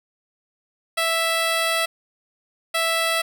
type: tone pair in turn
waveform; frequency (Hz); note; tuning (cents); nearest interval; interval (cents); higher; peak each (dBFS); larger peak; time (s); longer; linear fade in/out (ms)
10% pulse; 659.3 / 659.3; E5 / E5; 0 / 0; unison; 0; neither; -11; neither; 0.97-1.86 / 2.74-3.22; first; 10
effects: none